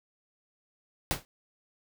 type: noise with exponential decay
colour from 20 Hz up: pink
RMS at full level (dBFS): -25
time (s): 1.11-1.25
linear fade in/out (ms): 0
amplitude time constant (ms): 29
effects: none